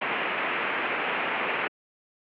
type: low-pass noise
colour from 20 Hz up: white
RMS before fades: -28 dBFS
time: 0.01-1.68 s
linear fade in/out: 10 ms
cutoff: 2700 Hz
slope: 48 dB/octave
effects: high-pass 300 Hz 12 dB/octave